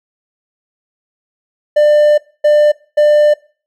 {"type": "tone bursts at uneven times", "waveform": "triangle", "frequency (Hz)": 596, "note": "D5", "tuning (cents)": 25, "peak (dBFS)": -4, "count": 3, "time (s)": [[1.76, 2.18], [2.44, 2.72], [2.97, 3.34]], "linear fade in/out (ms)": 10, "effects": ["noise-tail reverb RT60 0.4 s tail -21 dB re dry"]}